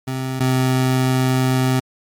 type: tone pair in turn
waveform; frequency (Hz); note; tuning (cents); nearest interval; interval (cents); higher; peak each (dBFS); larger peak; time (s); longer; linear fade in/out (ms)
25% pulse; 130.81 / 129.53; C3 / C3; 0 / -17; unison; 17; first; -18 / -11; second; 0.07-0.4 / 0.4-1.8; second; 10
effects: MP3 96 kbps